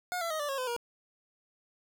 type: tone with pitch steps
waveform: 25% pulse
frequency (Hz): 720 / 671.8 / 626.8 / 584.8 / 545.7 / 509.1 / 475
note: F#5 / E5 / D#5 / D5 / C#5 / C5 / A#4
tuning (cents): -47 / +33 / +13 / -7 / -27 / -47 / +33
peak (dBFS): -28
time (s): 0.12-0.764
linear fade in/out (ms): 0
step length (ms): 92
effects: none